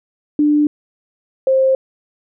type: tone pair in turn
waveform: sine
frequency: 296.8 / 528.8 Hz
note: D4 / C5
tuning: +18 / +18 cents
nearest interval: minor seventh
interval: 1000 cents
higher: second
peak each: -10 dBFS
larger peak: neither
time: 0.39-0.67 / 1.47-1.75 s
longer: neither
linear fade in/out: 2 ms
effects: none